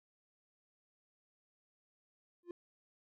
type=tone with exponential growth; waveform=triangle; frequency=349.2 Hz; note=F4; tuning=in tune; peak=-36 dBFS; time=2.43-2.51 s; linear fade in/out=2 ms; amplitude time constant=17 ms; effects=none